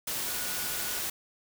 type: tone in noise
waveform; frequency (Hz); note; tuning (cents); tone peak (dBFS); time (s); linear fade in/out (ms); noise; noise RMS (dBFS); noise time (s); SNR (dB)
sine; 1461; F#6; -22; -44; 0.27-0.99; 5; white; -33; 0.07-1.1; -14
effects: none